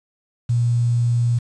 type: tone with quantisation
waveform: sine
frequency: 119 Hz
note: A#2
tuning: 36 cents sharp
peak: -15 dBFS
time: 0.49-1.39 s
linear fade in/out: 10 ms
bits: 7
effects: resampled to 22050 Hz